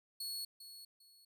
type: tone with echo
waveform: sawtooth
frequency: 4366 Hz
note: C#8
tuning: 27 cents flat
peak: -37 dBFS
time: 0.2-0.45 s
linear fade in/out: 5 ms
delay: 400 ms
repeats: 2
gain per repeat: -11 dB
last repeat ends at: 1.25 s
effects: none